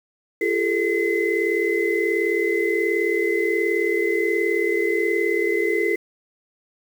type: tone cluster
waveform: sine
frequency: 344.3 / 405.7 / 444.4 / 2040 Hz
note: F4 / G#4 / A4 / C7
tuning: -25 / -41 / +17 / -44 cents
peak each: -24 dBFS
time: 0.41-5.96 s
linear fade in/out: 5 ms
effects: 7-bit